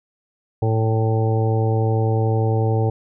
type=harmonic tone; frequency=111.1 Hz; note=A2; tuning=17 cents sharp; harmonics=1 / 2 / 3 / 4 / 5 / 7 / 8; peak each=-17 / -32 / -28 / -24 / -30 / -28 / -37 dBFS; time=0.62-2.9 s; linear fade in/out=5 ms; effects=none